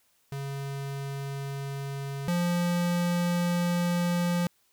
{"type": "tone pair in turn", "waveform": "square", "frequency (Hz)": [138.59, 174.61], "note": ["C#3", "F3"], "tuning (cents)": [0, 0], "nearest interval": "major third", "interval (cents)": 400, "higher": "second", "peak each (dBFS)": [-33, -25], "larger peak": "second", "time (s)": [[0.32, 2.28], [2.28, 4.47]], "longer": "second", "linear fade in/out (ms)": 2, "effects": ["white hiss -68 dBFS RMS until 4.72 s"]}